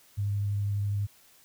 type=tone with vibrato; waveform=sine; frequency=101.5 Hz; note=G#2; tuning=39 cents flat; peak=-26 dBFS; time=0.17-1.07 s; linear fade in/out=20 ms; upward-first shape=sine; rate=12 Hz; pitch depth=10 cents each way; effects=white hiss -59 dBFS RMS until 1.44 s